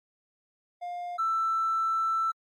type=tone pair in turn; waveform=triangle; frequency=706 / 1328.5 Hz; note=F5 / E6; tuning=+19 / +13 cents; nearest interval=major seventh; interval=1094 cents; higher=second; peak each=-31 / -21 dBFS; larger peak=second; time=0.81-1.18 / 1.18-2.32 s; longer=second; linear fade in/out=20 ms; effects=tanh soft clip ceiling -22 dBFS + AAC 64 kbps